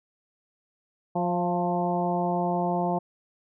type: harmonic tone with a mistuned harmonic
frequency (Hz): 176.8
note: F3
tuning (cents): +22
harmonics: 1 / 2 / 3 / 4 / 5 / 6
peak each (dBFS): -28 / -31 / -33 / -28 / -31 / -40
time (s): 1.15-2.99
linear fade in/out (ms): 10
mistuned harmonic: 4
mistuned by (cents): -25
effects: none